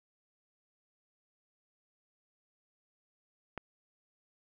click, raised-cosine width 0.5 ms, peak -23 dBFS, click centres 3.577 s, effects none

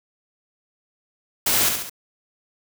white noise with echo, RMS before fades -20 dBFS, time 1.46-1.69 s, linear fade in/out 5 ms, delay 69 ms, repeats 3, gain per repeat -5 dB, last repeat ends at 1.897 s, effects none

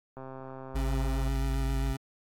click train, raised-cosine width 1 ms, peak -29 dBFS, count 147, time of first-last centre 0.17-1.276 s, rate 132 Hz
sine tone, 52.9 Hz, G#1, 33 cents sharp, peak -27 dBFS, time 0.74-1.94 s, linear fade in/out 20 ms
25% pulse tone with vibrato, 135 Hz, C#3, 45 cents flat, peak -29 dBFS, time 0.75-1.97 s, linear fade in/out 10 ms, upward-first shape sine, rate 7.5 Hz, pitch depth 17 cents each way
effects AAC 64 kbps

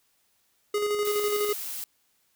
square tone with tremolo, 415.3 Hz, G#4, in tune, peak -24 dBFS, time 0.74-1.53 s, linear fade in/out 5 ms, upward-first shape square, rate 12 Hz, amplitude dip 35%
blue noise, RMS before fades -35 dBFS, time 1.05-1.84 s, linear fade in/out 0 ms
effects white hiss -69 dBFS RMS until 2.35 s

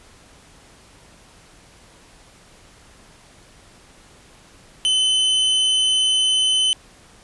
45% pulse tone, 3039 Hz, F#7, 46 cents sharp, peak -15 dBFS, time 4.85-6.73 s, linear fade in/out 0 ms, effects pink hiss -49 dBFS RMS until 7.23 s + resampled to 24000 Hz

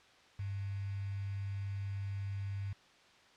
sine tone with quantisation, 98.9 Hz, G2, 16 cents sharp, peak -36 dBFS, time 0.39-2.73 s, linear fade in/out 5 ms, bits 9, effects white hiss -62 dBFS RMS until 3.36 s + low-pass 4000 Hz 12 dB/octave

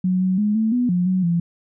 sine tone with pitch steps, 184 / 186.3 / 209.3 / 220.6 / 246.1 / 178.2 / 185.8 / 170.7 Hz, F#3 / F#3 / G#3 / A3 / B3 / F3 / F#3 / F3, -9 / +12 / +14 / +5 / -6 / +35 / +7 / -39 cents, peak -16 dBFS, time 0.04-1.4 s, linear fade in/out 5 ms, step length 170 ms, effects none

